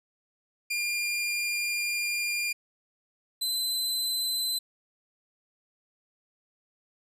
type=tone pair in turn; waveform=sawtooth; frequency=2404 / 4043 Hz; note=D7 / B7; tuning=+40 / +40 cents; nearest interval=major sixth; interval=900 cents; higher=second; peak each=-24 dBFS; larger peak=neither; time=0.7-2.53 / 3.41-4.59 s; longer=first; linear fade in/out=10 ms; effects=resampled to 32000 Hz